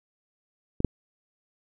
clicks, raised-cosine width 3 ms, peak -15 / -6 dBFS, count 2, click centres 0.804 / 0.847 s, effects none

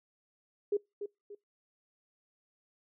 sine tone with echo, 409.4 Hz, G#4, 25 cents flat, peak -26 dBFS, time 0.72-0.77 s, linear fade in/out 5 ms, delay 290 ms, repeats 2, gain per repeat -9 dB, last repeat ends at 1.35 s, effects noise-tail reverb RT60 0.2 s tail -24 dB re dry

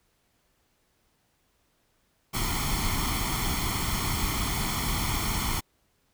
pink noise with comb filter, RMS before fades -28 dBFS, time 2.33-5.61 s, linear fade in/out 20 ms, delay 0.92 ms, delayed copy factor +0.75, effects pink hiss -70 dBFS RMS until 6.13 s

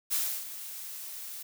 blue noise with ADSR envelope, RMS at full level -28 dBFS, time 0.1-1.43 s, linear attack 29 ms, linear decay 310 ms, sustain -13 dB, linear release 9 ms, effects none

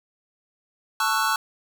square chord, F# minor seventh, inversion first, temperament equal with one note detuned, 880 / 1108.7 / 1333.1 / 1480 Hz, A5 / C#6 / E6 / F#6, 0 / 0 / +19 / 0 cents, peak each -27 dBFS, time 1-1.36 s, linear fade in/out 2 ms, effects none

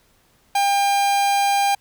45% pulse tone, 800 Hz, G5, 35 cents sharp, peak -16 dBFS, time 0.55-1.75 s, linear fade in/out 5 ms, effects pink hiss -59 dBFS RMS until 1.8 s

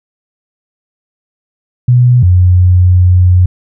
sine tone pair in turn, 123.5 / 90.39 Hz, B2 / F#2, 0 / -40 cents, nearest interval perfect fourth, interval 540 cents, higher first, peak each -3 dBFS, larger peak neither, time 1.88-2.23 / 2.23-3.46 s, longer second, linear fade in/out 5 ms, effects none

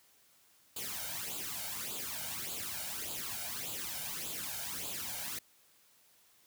white noise with flanger, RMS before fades -40 dBFS, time 0.76-5.39 s, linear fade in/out 5 ms, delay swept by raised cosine 0.26 to 1.36 ms, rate 1.7 Hz, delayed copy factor +0.7, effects white hiss -66 dBFS RMS until 6.46 s + high-pass 60 Hz 12 dB/octave

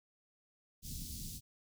pink band-stop noise, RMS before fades -44 dBFS, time 0.82-1.41 s, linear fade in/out 50 ms, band 230 to 4200 Hz, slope 24 dB/octave, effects none

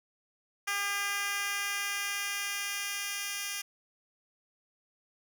10% pulse tone with high-pass filter sweep, 402.9 Hz, G4, 48 cents sharp, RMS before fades -34 dBFS, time 0.67-3.62 s, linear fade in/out 10 ms, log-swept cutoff 1400 to 3100 Hz, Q 0.87, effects none

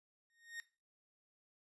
40% pulse tone with exponential growth, 1854 Hz, A#6, 10 cents flat, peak -40 dBFS, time 0.3-0.6 s, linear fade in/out 0 ms, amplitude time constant 64 ms, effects noise-tail reverb RT60 0.3 s tail -17 dB re dry + resampled to 24000 Hz

